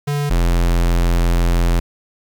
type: tone pair in turn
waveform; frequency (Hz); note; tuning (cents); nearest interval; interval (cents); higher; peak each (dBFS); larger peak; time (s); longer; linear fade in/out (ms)
square; 144.8 / 42.97; D3 / F1; -24 / -27; octave + major sixth; 2103; first; -18 / -13; second; 0.07-0.3 / 0.3-1.8; second; 10
effects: 8-bit